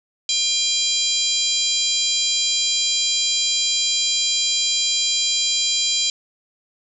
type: harmonic tone with a mistuned harmonic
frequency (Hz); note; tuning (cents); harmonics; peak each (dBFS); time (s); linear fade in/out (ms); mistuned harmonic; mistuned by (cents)
800; G5; +35; 3 / 4 / 5 / 6 / 7 / 8 / 9; -31 / -23 / -23 / -24 / -32 / -32 / -25; 0.29-6.1; 2; 7; -20
effects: none